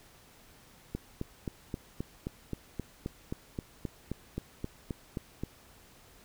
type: click train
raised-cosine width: 3 ms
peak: -21 dBFS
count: 18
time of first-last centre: 0.95-5.435 s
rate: 3.79 Hz
effects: pink hiss -58 dBFS RMS until 6.24 s